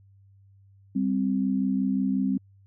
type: tone pair together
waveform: sine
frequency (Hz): 196 / 261.6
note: G3 / C4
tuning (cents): 0 / 0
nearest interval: perfect fourth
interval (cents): 500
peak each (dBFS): -25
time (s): 0.95-2.38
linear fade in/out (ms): 10
effects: added 98 Hz sine -53 dBFS peak until 2.66 s